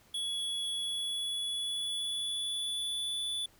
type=tone with pitch glide; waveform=square; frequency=3376 to 3467 Hz; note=G#7 to A7; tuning=+28 to -26 cents; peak=-33 dBFS; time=0.14-3.46 s; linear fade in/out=5 ms; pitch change=+46 cents; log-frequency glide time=0.77-3.18 s; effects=pink hiss -63 dBFS RMS until 3.59 s